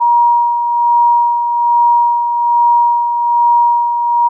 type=tone with tremolo; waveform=sine; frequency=950 Hz; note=A#5; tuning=33 cents sharp; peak=-6 dBFS; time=0-4.29 s; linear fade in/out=20 ms; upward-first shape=sine; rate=1.2 Hz; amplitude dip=50%; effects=none